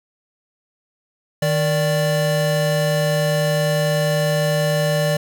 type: tone pair together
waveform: square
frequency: 155.3 / 586.3 Hz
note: D#3 / D5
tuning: -3 / -3 cents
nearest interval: octave + major seventh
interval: 2300 cents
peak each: -20 dBFS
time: 1.42-5.17 s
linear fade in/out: 5 ms
effects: none